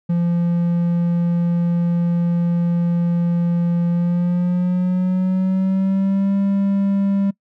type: tone with pitch glide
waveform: triangle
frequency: 172 to 197.58 Hz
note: F3 to G3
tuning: -26 to +14 cents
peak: -13 dBFS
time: 0.09-7.31 s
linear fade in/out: 10 ms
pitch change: +240 cents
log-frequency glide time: 3.89-6.36 s
effects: noise-tail reverb RT60 0.1 s tail -23 dB re dry